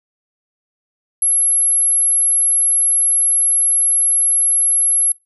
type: tone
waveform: sine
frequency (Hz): 11090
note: F9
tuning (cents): -13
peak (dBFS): -11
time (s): 1.22-5.12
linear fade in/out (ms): 2
effects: noise-tail reverb RT60 0.2 s tail -20 dB re dry